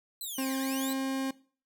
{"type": "linear two-way sweep", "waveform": "5% pulse", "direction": "down then up", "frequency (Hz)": [4131, 1523, 4131], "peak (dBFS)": -29, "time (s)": [0.21, 0.93], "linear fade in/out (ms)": 2, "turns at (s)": 0.58}
{"type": "tone with pitch glide", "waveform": "40% pulse", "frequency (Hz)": [265.6, 267.1], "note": ["C4", "C4"], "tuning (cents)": [26, 36], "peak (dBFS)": -29, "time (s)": [0.38, 1.31], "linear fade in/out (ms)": 5, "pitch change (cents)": 10, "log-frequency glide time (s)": [0.48, 0.62]}
{"effects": ["noise-tail reverb RT60 0.4 s tail -19 dB re dry"]}